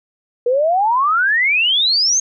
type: exponential sweep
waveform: sine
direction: up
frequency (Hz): 471.4 to 6540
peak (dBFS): -12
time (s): 0.46-2.2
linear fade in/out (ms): 5
effects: none